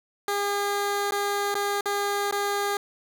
15% pulse tone with dropouts, 405.1 Hz, G#4, 43 cents flat, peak -18 dBFS, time 0.28-2.77 s, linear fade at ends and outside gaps 2 ms, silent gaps 1.109-1.121 / 1.543-1.552 / 1.809-1.857 / 2.312-2.324 s, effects none

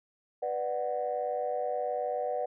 sine chord, B minor, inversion none, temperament just, 493.9 / 592.7 / 740.8 Hz, B4 / D5 / F#5, 0 / +16 / +2 cents, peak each -33 dBFS, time 0.42-2.46 s, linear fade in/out 10 ms, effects tanh soft clip ceiling -21 dBFS

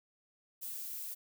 violet noise, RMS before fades -42 dBFS, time 0.61-1.15 s, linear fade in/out 20 ms, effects none

